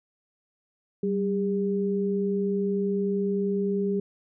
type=tone pair together; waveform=sine; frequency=193.4 / 403.2 Hz; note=G3 / G4; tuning=-23 / +49 cents; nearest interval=octave + minor second; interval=1272 cents; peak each=-26 dBFS; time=1.03-4 s; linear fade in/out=5 ms; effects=none